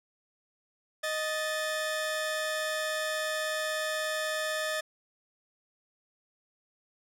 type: tone pair together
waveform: sawtooth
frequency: 622.3 / 1750.5 Hz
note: D#5 / A6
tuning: 0 / -9 cents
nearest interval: octave + tritone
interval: 1791 cents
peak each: -28 / -30 dBFS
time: 1.03-4.81 s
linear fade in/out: 10 ms
effects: low-pass 12000 Hz 12 dB/octave